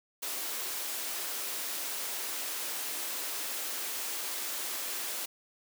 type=high-pass noise; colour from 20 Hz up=white; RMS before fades=-36 dBFS; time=0.22-5.26 s; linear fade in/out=10 ms; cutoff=280 Hz; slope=24 dB/octave; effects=none